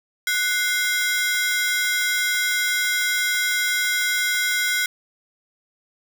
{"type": "ring-modulated tone", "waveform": "sawtooth", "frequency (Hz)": 1794, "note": "A6", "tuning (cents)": 33, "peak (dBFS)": -13, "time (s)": [0.27, 4.86], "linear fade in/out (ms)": 2, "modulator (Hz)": 307, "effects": ["9-bit"]}